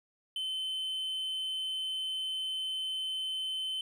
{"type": "tone", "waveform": "triangle", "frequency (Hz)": 3064, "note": "G7", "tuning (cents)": -40, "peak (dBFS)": -31, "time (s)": [0.36, 3.81], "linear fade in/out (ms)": 2, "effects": []}